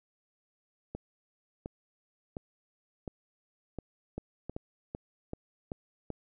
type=two click trains; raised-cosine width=2 ms; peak=-23 / -24 dBFS; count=6 / 6; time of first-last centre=4.18-6.103 / 0.95-4.496 s; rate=2.6 / 1.41 Hz; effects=none